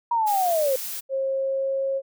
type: linear sweep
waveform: sine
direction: down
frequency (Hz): 960 to 510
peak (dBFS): -19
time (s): 0.11-0.76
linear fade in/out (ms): 5
type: noise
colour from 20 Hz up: blue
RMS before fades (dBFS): -32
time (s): 0.26-1.01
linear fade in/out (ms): 20
type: tone with pitch glide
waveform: sine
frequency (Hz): 537 to 541.4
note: C5 to C#5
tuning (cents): +45 to -41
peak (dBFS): -22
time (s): 1.09-2.02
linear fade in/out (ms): 50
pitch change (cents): +14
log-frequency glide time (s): 1.28-1.86
effects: none